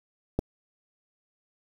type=clicks; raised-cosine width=2 ms; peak=-11 / -30 dBFS; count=2; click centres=0.39 / 0.393 s; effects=8-bit